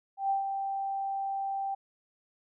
sine tone with ADSR envelope, 784 Hz, G5, in tune, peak -24 dBFS, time 0.17-1.75 s, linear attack 130 ms, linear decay 130 ms, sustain -6 dB, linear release 10 ms, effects none

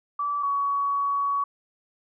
sine tone pair in turn, 1156 / 1125 Hz, D6 / C#6, -28 / +25 cents, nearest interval unison, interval 47 cents, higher first, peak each -24 / -22 dBFS, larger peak second, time 0.19-0.43 / 0.43-1.44 s, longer second, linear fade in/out 5 ms, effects none

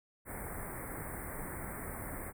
pink band-stop noise, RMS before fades -42 dBFS, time 0.25-2.33 s, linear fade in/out 50 ms, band 2200 to 8200 Hz, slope 96 dB/octave, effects none

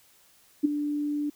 sine tone with ADSR envelope, 293.7 Hz, D4, in tune, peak -15 dBFS, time 0.63-1.3 s, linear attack 20 ms, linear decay 11 ms, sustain -11 dB, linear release 7 ms, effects white hiss -60 dBFS RMS until 1.35 s

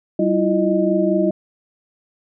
sine tone cluster, 192.3 / 321.7 / 346.4 / 618 Hz, G3 / E4 / F4 / D#5, -33 / -42 / -14 / -12 cents, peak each -20 dBFS, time 0.19-1.31 s, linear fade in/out 5 ms, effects none

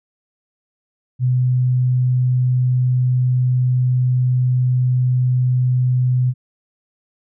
sine tone, 126.2 Hz, B2, 38 cents sharp, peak -13 dBFS, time 1.19-6.34 s, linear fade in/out 50 ms, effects none

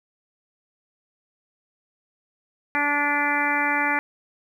harmonic tone with a mistuned harmonic, 290 Hz, D4, 22 cents flat, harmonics 1 / 2 / 3 / 4 / 5 / 6 / 7 / 8, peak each -30 / -35 / -26 / -31 / -28 / -27 / -26 / -29 dBFS, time 2.75-3.99 s, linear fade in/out 0 ms, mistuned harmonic 8, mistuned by +24 cents, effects 9-bit

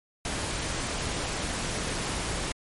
pink noise, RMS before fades -31 dBFS, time 0.25-2.52 s, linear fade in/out 2 ms, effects MP3 48 kbps

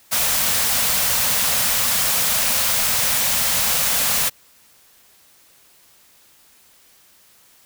white band-stop noise, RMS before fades -19 dBFS, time 0.11-4.3 s, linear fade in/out 20 ms, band 260 to 460 Hz, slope 96 dB/octave, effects white hiss -53 dBFS RMS until 7.65 s

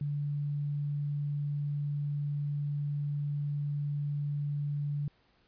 sine tone, 145.1 Hz, D3, 21 cents flat, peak -30 dBFS, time 0.01-5.08 s, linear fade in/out 2 ms, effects pink hiss -68 dBFS RMS until 5.47 s + resampled to 11025 Hz

